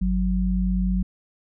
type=tone pair together; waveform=sine; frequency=49.67 / 185 Hz; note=G1 / F#3; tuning=+24 / 0 cents; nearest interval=octave + major seventh; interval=2276 cents; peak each=-22 dBFS; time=0.01-1.03 s; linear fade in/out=10 ms; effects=none